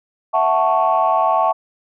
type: chord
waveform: sine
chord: F# minor seventh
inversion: third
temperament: equal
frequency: 659.3 / 740 / 880 / 1108.7 Hz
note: E5 / F#5 / A5 / C#6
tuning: 0 / 0 / 0 / 0 cents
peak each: -18 dBFS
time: 0.33-1.53 s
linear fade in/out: 20 ms
effects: tanh soft clip ceiling -5 dBFS